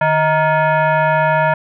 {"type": "tone with frequency modulation", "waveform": "sine", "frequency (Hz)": 152.4, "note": "D#3", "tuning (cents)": -36, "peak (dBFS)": -11, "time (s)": [0.01, 1.54], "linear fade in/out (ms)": 5, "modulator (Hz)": 782, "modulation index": 1.8, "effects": []}